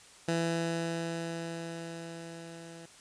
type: tone with level ramp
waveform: 15% pulse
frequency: 166.7 Hz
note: E3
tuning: 20 cents sharp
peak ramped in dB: -21 to -40 dBFS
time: 0.28-2.86 s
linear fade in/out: 5 ms
effects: white hiss -55 dBFS RMS until 3 s + resampled to 22050 Hz